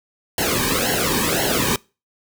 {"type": "noise with flanger", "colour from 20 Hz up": "pink", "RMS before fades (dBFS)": -20, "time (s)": [0.38, 1.76], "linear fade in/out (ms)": 2, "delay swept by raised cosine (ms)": [0.82, 1.49], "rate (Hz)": 1.9, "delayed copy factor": -0.95, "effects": ["noise-tail reverb RT60 0.3 s tail -24 dB re dry"]}